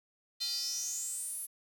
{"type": "tone with high-pass filter sweep", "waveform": "square", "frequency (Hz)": 277.2, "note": "C#4", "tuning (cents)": 0, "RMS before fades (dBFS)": -37, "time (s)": [0.4, 1.47], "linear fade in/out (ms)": 20, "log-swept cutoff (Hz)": [4100, 11000], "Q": 8.5, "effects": ["10-bit"]}